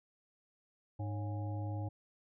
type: harmonic tone with a mistuned harmonic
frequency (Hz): 102.8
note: G#2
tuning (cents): -17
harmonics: 1 / 3 / 5 / 7 / 8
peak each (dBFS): -36 / -46 / -50 / -53 / -50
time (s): 0.99-1.89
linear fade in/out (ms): 10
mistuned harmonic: 5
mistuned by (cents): +120
effects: none